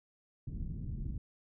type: low-pass noise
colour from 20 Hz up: pink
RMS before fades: -39 dBFS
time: 0.47-1.18 s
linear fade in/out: 2 ms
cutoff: 220 Hz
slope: 24 dB/octave
effects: none